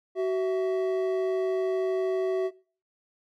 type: tone pair together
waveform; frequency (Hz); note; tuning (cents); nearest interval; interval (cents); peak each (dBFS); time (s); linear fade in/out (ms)
triangle; 376.4 / 658; F#4 / E5; +30 / -3; minor seventh; 967; -23 / -29; 0.15-2.51; 50
effects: noise-tail reverb RT60 0.4 s tail -21 dB re dry